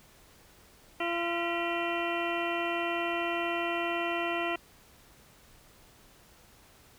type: harmonic tone with a mistuned harmonic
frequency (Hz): 341.8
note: F4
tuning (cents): -37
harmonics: 1 / 2 / 3 / 4 / 6 / 7 / 8 / 9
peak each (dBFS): -34 / -34 / -39 / -38 / -38 / -40 / -38 / -42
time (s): 1-4.56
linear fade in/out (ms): 5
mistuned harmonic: 6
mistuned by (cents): -92
effects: pink hiss -58 dBFS RMS until 6.98 s